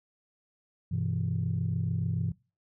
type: chord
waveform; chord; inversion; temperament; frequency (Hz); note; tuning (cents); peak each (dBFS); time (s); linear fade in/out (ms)
sine; E minor; first; equal with one note detuned; 98 / 124.91 / 164.81; G2 / B2 / E3; 0 / +20 / 0; -31; 0.91-2.32; 10
effects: noise-tail reverb RT60 0.3 s tail -21 dB re dry + tanh soft clip ceiling -20 dBFS